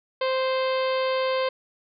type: harmonic tone with a mistuned harmonic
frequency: 522 Hz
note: C5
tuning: 4 cents flat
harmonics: 1 / 2 / 3 / 4 / 5 / 6 / 7 / 8 / 9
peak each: -23 / -29 / -37 / -36 / -38 / -38 / -41 / -41 / -43 dBFS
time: 0.21-1.49 s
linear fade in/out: 5 ms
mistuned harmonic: 8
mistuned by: +17 cents
effects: none